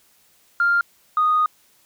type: tone pair in turn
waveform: sine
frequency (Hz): 1396.9 / 1239.2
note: F6 / D#6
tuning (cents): 0 / -7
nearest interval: major second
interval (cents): 207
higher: first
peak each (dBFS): -14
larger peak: neither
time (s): 0.6-0.81 / 1.17-1.46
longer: second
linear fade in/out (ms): 2
effects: tanh soft clip ceiling -10 dBFS + white hiss -58 dBFS RMS until 1.85 s